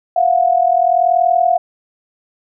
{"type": "tone pair together", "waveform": "sine", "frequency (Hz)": [684.3, 725], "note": ["F5", "F#5"], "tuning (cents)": [-35, -35], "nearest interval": "minor second", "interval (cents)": 100, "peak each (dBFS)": -13, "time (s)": [0.16, 1.58], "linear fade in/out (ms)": 5, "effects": []}